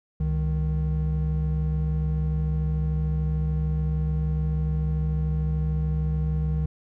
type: tone pair together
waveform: triangle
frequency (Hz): 68.5 / 155.29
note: C#2 / D#3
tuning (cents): -20 / -3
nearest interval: octave + major second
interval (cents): 1417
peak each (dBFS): -23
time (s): 0.2-6.66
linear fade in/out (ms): 5
effects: none